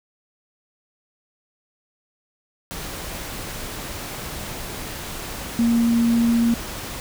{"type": "tone in noise", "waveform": "sine", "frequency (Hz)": 233.1, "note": "A#3", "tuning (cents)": 0, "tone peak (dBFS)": -15, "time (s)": [5.59, 6.54], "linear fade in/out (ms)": 0, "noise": "pink", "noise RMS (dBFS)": -32, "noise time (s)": [2.71, 7], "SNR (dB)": 14, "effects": []}